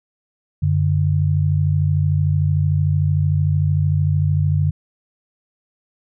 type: tone pair together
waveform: sine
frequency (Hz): 93.52 / 146.83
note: F#2 / D3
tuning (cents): +19 / 0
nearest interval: minor sixth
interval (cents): 781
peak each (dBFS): -17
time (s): 0.62-4.71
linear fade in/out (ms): 10
effects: none